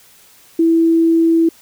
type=tone; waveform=sine; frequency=329.6 Hz; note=E4; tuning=in tune; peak=-9 dBFS; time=0.59-1.49 s; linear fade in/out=5 ms; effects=white hiss -47 dBFS RMS until 1.61 s